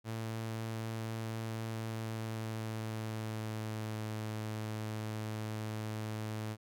sawtooth tone with pitch glide, 112 to 108.62 Hz, A2 to A2, +31 to -22 cents, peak -33 dBFS, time 0.04-6.57 s, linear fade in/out 50 ms, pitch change -53 cents, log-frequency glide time 1.72-4.05 s, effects none

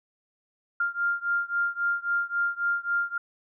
sine beating tone pair, 1396.9 / 1400.6 Hz, F6 / F6, 0 / +5 cents, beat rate 3.7 Hz, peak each -27 / -28 dBFS, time 0.8-3.18 s, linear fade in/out 5 ms, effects none

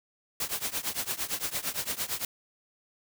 white noise with tremolo, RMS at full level -29 dBFS, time 0.4-2.25 s, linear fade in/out 2 ms, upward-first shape triangle, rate 8.8 Hz, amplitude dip 95%, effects none

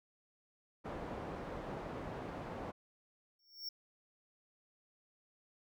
white low-pass noise, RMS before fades -44 dBFS, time 0.84-2.72 s, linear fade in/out 20 ms, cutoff 720 Hz, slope 12 dB/octave
square tone with exponential growth, 5470 Hz, F8, 37 cents flat, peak -38 dBFS, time 3.39-3.69 s, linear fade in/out 5 ms, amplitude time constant 64 ms
effects none

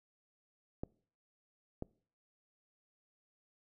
clicks, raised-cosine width 2 ms, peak -25 dBFS, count 2, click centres 0.835 / 1.824 s, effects noise-tail reverb RT60 0.5 s tail -24 dB re dry

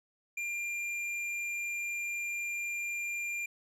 sine tone with hard clipping, 2392 Hz, D7, 31 cents sharp, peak -35 dBFS, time 0.37-3.46 s, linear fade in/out 5 ms, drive 8 dB, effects none

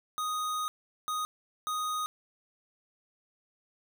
square tone bursts at uneven times, 1244.5 Hz, D#6, in tune, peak -31 dBFS, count 3, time 0.18-0.68 / 1.08-1.25 / 1.67-2.06 s, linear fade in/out 0 ms, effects none

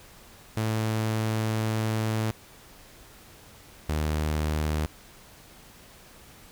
sawtooth tone pair in turn, 110 / 76.67 Hz, A2 / D#2, 0 / -25 cents, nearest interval tritone, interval 625 cents, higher first, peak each -21 dBFS, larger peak neither, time 0.57-2.31 / 3.89-4.86 s, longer first, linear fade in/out 0 ms, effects pink hiss -51 dBFS RMS until 6.51 s

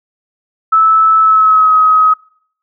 sine tone with pitch glide, 1308 to 1267.8 Hz, E6 to D#6, -14 to +32 cents, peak -5 dBFS, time 0.72-2.14 s, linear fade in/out 10 ms, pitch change -54 cents, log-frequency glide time 1.2-1.74 s, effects noise-tail reverb RT60 0.6 s tail -24 dB re dry

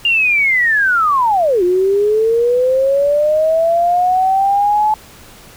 sine linear two-way sweep, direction down then up, 2825 to 350.6 to 863 Hz, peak -10 dBFS, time 0.05-4.94 s, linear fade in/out 2 ms, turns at 1.63 s, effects pink hiss -40 dBFS RMS until 5.56 s

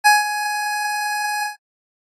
25% pulse tone with ADSR envelope, 836 Hz, G#5, 11 cents sharp, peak -4 dBFS, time 0.04-1.56 s, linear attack 26 ms, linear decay 170 ms, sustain -13 dB, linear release 130 ms, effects AAC 32 kbps

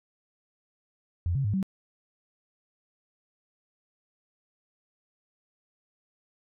sine tone with pitch steps, 87 / 136.6 / 102.9 / 191.5 Hz, F2 / C#3 / G#2 / G3, -6 / -25 / -16 / -40 cents, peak -24 dBFS, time 1.26-1.628 s, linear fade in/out 0 ms, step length 92 ms, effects none

